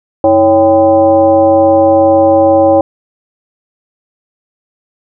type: tone with frequency modulation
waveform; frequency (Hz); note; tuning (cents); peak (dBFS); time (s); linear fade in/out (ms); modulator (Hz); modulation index
sine; 554.4; C#5; 0; -4; 0.24-2.81; 2; 231; 1
effects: none